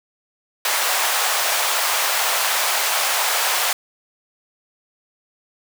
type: high-pass noise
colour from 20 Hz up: pink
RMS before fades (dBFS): -20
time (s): 0.65-3.73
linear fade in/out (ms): 2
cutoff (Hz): 660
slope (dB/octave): 24
effects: none